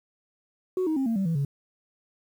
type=tone with pitch steps; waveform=sine; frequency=370 / 314.7 / 267.7 / 227.8 / 193.75 / 164.82 / 140.2 Hz; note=F#4 / D#4 / C4 / A#3 / G3 / E3 / C#3; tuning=0 / +20 / +40 / -40 / -20 / 0 / +20 cents; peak=-21 dBFS; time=0.77-1.449 s; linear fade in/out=2 ms; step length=97 ms; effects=tanh soft clip ceiling -21 dBFS + 9-bit